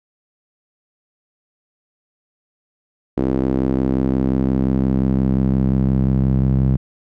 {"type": "tone with band-pass filter sweep", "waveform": "sawtooth", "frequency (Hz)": 65.7, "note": "C2", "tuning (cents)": 8, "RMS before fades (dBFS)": -17, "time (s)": [3.17, 6.77], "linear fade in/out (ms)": 5, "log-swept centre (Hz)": [320, 150], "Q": 1.9, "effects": []}